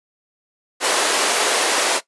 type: high-pass noise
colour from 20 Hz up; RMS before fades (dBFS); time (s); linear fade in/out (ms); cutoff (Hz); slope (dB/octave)
pink; -18; 0.8-2.01; 50; 390; 24
effects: noise-tail reverb RT60 0.1 s tail -17 dB re dry + resampled to 24000 Hz